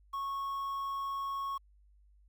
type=tone with quantisation; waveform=triangle; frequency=1101 Hz; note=C#6; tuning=12 cents flat; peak=-32 dBFS; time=0.13-1.58 s; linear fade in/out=10 ms; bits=10; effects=added 50 Hz sine -60 dBFS peak until 2.28 s